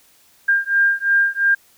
sine beating tone pair, 1600 / 1602.9 Hz, G6 / G6, +35 / +38 cents, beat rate 2.9 Hz, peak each -17 dBFS, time 0.48-1.55 s, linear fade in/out 10 ms, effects white hiss -54 dBFS RMS until 1.77 s

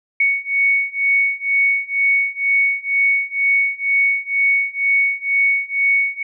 sine beating tone pair, 2223 / 2225.1 Hz, C#7 / C#7, +4 / +6 cents, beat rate 2.1 Hz, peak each -18 / -17 dBFS, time 0.2-6.23 s, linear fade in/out 5 ms, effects none

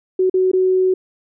sine tone with dropouts, 372.7 Hz, F#4, 13 cents sharp, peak -12 dBFS, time 0.19-0.94 s, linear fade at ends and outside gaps 5 ms, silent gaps 0.298-0.34 / 0.516-0.533 s, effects none

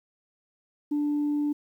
sine tone, 293.7 Hz, D4, in tune, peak -22 dBFS, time 0.91-1.53 s, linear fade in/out 10 ms, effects tanh soft clip ceiling -21 dBFS + 10-bit

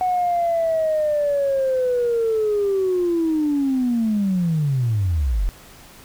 sine linear sweep, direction down, 740 to 38.62 Hz, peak -16 dBFS, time 0.01-5.49 s, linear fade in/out 0 ms, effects tanh soft clip ceiling -13 dBFS + pink hiss -45 dBFS RMS until 6.04 s

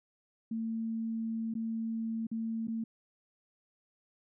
sine tone with dropouts, 225.3 Hz, A3, 41 cents sharp, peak -32 dBFS, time 0.51-2.84 s, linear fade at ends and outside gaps 5 ms, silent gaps 1.54-1.551 / 2.269-2.314 / 2.672-2.681 s, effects none

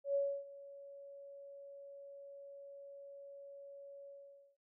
sine tone with ADSR envelope, 560 Hz, C#5, 18 cents sharp, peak -30 dBFS, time 0.04-4.57 s, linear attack 110 ms, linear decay 290 ms, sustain -20 dB, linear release 490 ms, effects none

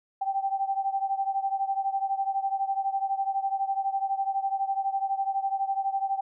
sine beating tone pair, 778 / 790 Hz, G5 / G5, -13 / +13 cents, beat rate 12 Hz, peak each -27 / -30 dBFS, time 0.21-6.21 s, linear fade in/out 10 ms, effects none

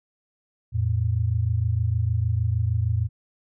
sine tone pair together, 86.6 / 113.11 Hz, F2 / A2, -14 / +48 cents, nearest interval perfect fourth, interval 462 cents, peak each -24 / -22 dBFS, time 0.72-3.09 s, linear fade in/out 50 ms, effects none

